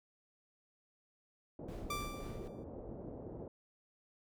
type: low-pass noise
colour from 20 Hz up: white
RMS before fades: -47 dBFS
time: 1.59-3.48 s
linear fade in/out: 2 ms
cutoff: 550 Hz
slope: 24 dB/octave
type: noise with tremolo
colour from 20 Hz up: brown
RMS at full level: -44 dBFS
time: 1.68-2.48 s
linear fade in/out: 5 ms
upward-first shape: triangle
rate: 3.8 Hz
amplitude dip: 65%
type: tone with exponential decay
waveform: sawtooth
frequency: 1174.7 Hz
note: D6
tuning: in tune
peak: -32 dBFS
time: 1.9-2.64 s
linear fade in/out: 5 ms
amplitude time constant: 160 ms
effects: none